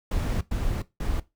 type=noise bursts at uneven times; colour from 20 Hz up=brown; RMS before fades=-26 dBFS; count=3; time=0.11-0.41 / 0.51-0.82 / 1-1.2 s; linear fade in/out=5 ms; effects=noise-tail reverb RT60 0.2 s tail -17 dB re dry